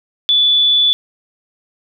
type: tone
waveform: sine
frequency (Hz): 3463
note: A7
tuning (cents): -28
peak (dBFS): -9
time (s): 0.29-0.93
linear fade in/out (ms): 0
effects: none